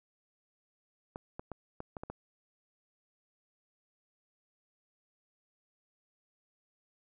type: clicks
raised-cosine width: 1 ms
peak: -26 dBFS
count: 7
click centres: 1.159 / 1.395 / 1.517 / 1.804 / 1.968 / 2.035 / 2.1 s
effects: none